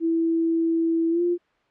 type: tone with pitch glide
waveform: sine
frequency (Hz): 329.6 to 349.2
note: E4 to F4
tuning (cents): 0 to 0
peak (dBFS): -19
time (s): 0-1.38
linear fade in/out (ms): 50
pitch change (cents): +100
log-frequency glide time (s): 1.1-1.22
effects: white hiss -64 dBFS RMS until 1.7 s + low-pass 2000 Hz 12 dB/octave